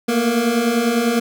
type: beating tone pair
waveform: 25% pulse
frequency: 226.6 / 236.6 Hz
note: A#3 / A#3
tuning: -49 / +26 cents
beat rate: 10 Hz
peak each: -18 / -13 dBFS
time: 0.08-1.2 s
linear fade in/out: 10 ms
effects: none